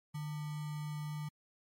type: tone with sample-and-hold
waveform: sine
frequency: 150.6 Hz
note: D3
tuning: 44 cents sharp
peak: -37 dBFS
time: 0.14-1.29 s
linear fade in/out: 10 ms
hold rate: 1050 Hz
effects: MP3 64 kbps